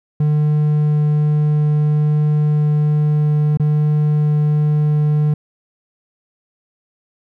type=tone with dropouts; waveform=triangle; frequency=150.1 Hz; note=D3; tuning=38 cents sharp; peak=-10 dBFS; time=0.2-5.34 s; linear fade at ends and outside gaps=5 ms; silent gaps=3.573-3.597 s; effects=none